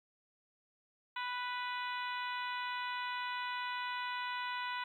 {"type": "harmonic tone", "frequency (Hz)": 493.9, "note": "B4", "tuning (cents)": 0, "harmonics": [2, 3, 4, 5, 6, 7, 8], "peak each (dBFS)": [-39, -43, -45, -47, -49, -50, -51], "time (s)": [1.16, 4.84], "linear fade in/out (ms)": 5, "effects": ["12-bit"]}